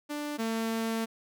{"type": "tone pair in turn", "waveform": "sawtooth", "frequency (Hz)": [294.9, 225.3], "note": ["D4", "A3"], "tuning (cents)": [7, 41], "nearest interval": "perfect fourth", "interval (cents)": 466, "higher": "first", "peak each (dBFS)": [-29, -25], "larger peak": "second", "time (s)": [[0.09, 0.38], [0.38, 1.06]], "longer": "second", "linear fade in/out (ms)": 20, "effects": []}